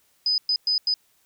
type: tone bursts at uneven times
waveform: sine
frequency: 5000 Hz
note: D#8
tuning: 8 cents sharp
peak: -19 dBFS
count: 4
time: 0.26-0.38 / 0.49-0.56 / 0.67-0.78 / 0.87-0.94 s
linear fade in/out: 2 ms
effects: white hiss -64 dBFS RMS until 1.25 s